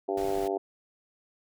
harmonic tone, 98 Hz, G2, in tune, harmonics 3 / 4 / 5 / 6 / 7 / 8 / 9, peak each -37 / -29 / -37 / -40 / -33 / -39 / -44 dBFS, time 0.08-0.58 s, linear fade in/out 10 ms
pink noise, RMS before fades -43 dBFS, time 0.17-0.48 s, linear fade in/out 5 ms
effects none

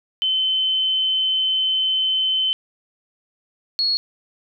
sine tone pair in turn, 3063 / 4332 Hz, G7 / C#8, -41 / -41 cents, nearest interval tritone, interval 600 cents, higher second, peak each -17 dBFS, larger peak neither, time 0.22-2.53 / 3.79-3.97 s, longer first, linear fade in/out 0 ms, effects none

